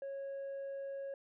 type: tone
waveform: sine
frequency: 550 Hz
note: C#5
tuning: 14 cents flat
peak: -37 dBFS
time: 0.02-1.14 s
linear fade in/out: 2 ms
effects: tanh soft clip ceiling -39 dBFS